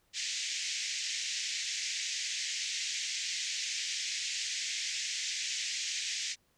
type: band-pass noise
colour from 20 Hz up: white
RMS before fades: -36 dBFS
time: 0.13-6.36 s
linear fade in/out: 50 ms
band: 1900 to 7100 Hz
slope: 48 dB/octave
effects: pink hiss -72 dBFS RMS until 6.57 s